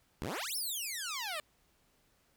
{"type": "exponential two-way sweep", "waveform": "10% pulse", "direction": "up then down", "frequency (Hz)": [61, 5588, 581], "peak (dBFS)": -28, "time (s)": [0.22, 1.4], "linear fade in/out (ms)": 0, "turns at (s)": 0.56, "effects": ["pink hiss -71 dBFS RMS until 2.36 s"]}